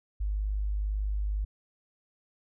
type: tone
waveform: sine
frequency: 51 Hz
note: G#1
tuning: 31 cents flat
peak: -27 dBFS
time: 0.2-1.45 s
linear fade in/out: 10 ms
effects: none